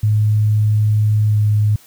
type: tone with pitch glide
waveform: sine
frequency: 106.5 to 105.46 Hz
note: G#2 to G#2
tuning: +44 to +27 cents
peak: -11 dBFS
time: 0.03-1.76 s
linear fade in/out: 5 ms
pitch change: -17 cents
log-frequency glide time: 1.26-1.37 s
effects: white hiss -47 dBFS RMS until 1.86 s